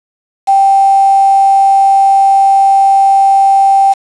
sine tone with quantisation, 784 Hz, G5, in tune, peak -4 dBFS, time 0.47-3.94 s, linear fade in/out 20 ms, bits 4, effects resampled to 22050 Hz

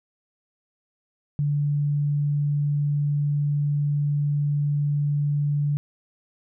sine tone, 145.5 Hz, D3, 16 cents flat, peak -20 dBFS, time 1.39-5.77 s, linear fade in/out 0 ms, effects none

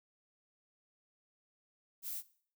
violet noise, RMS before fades -41 dBFS, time 2.02-2.23 s, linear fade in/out 50 ms, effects noise-tail reverb RT60 0.5 s tail -18 dB re dry

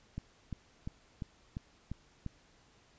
click train, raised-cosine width 5 ms, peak -26 dBFS, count 7, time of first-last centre 0.18-2.263 s, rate 2.88 Hz, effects pink hiss -65 dBFS RMS until 2.98 s + resampled to 16000 Hz

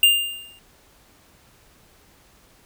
square tone with exponential decay, 2802 Hz, F7, 5 cents sharp, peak -10 dBFS, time 0.03-0.59 s, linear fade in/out 2 ms, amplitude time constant 120 ms, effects pink hiss -55 dBFS RMS until 2.65 s

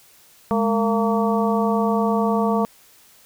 harmonic tone with a mistuned harmonic, 228.7 Hz, A#3, 33 cents flat, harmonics 1 / 2 / 3 / 4 / 5, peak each -20 / -23 / -25 / -26 / -27 dBFS, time 0.51-2.65 s, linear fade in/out 0 ms, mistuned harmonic 1, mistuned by -150 cents, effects white hiss -52 dBFS RMS until 3.25 s

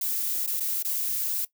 violet noise with dropouts, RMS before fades -28 dBFS, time 0.01-1.45 s, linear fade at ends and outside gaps 5 ms, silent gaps 0.465-0.473 / 0.599-0.604 / 0.827-0.847 s, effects noise-tail reverb RT60 0.1 s tail -18 dB re dry

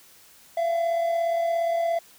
triangle tone pair together, 673.8 / 711 Hz, E5 / F5, +38 / +31 cents, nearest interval minor second, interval 93 cents, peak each -20 / -31 dBFS, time 0.57-1.99 s, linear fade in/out 5 ms, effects white hiss -53 dBFS RMS until 2.18 s

